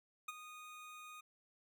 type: tone with ADSR envelope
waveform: 25% pulse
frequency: 1237 Hz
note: D#6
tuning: 10 cents flat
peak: -35 dBFS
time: 0.28-1.21 s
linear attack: 7 ms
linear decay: 25 ms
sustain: -12 dB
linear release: 10 ms
effects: none